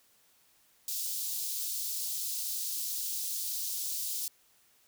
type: high-pass noise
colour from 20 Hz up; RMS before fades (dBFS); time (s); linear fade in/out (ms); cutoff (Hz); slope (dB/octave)
white; -35; 0.88-4.28; 2; 4000; 24
effects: white hiss -66 dBFS RMS until 4.87 s